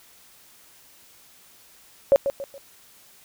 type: tone with echo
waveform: sine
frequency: 554.4 Hz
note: C#5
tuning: in tune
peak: -11 dBFS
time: 2.12-2.16 s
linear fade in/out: 0 ms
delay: 140 ms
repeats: 3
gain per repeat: -9 dB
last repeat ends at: 2.58 s
effects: white hiss -53 dBFS RMS until 3.24 s